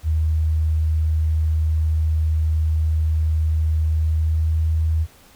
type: tone with pitch glide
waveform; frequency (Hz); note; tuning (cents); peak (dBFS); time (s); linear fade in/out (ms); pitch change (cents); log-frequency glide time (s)
sine; 78.7 to 79.66; D#2 to D#2; +20 to +41; -16; 0.03-5.07; 50; +21; 3.94-4.61
effects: pink hiss -50 dBFS RMS until 5.35 s